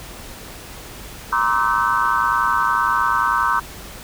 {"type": "tone cluster", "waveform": "sine", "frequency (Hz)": [949, 1051, 1162, 1292, 1527], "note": ["A#5", "C6", "D6", "E6", "G6"], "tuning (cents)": [31, 7, -19, -35, -46], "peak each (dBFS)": -22, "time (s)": [1.32, 3.6], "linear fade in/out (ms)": 10, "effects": ["added 50 Hz sine -43 dBFS peak until 4.03 s", "pink hiss -37 dBFS RMS until 4.03 s"]}